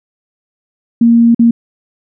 sine tone with dropouts, 233.1 Hz, A#3, in tune, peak -4 dBFS, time 1.01-1.51 s, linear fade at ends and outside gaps 5 ms, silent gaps 1.347-1.393 s, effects none

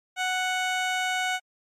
15% pulse tone, 740 Hz, F#5, in tune, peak -18 dBFS, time 0.16-1.4 s, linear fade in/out 50 ms, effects low-pass 8000 Hz 12 dB/octave + MP3 64 kbps

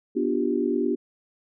sine chord, G dominant seventh, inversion first, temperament just, 245 / 294 / 352.8 / 392 Hz, B3 / D4 / F4 / G4, -14 / +2 / +18 / 0 cents, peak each -27 dBFS, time 0.15-0.96 s, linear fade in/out 20 ms, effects none

